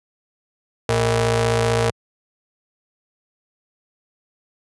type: ring-modulated tone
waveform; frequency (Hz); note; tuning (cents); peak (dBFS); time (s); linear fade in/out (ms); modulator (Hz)
sawtooth; 173.5; F3; -11; -9; 0.89-1.9; 0; 288
effects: high-pass 80 Hz 12 dB/octave + resampled to 24000 Hz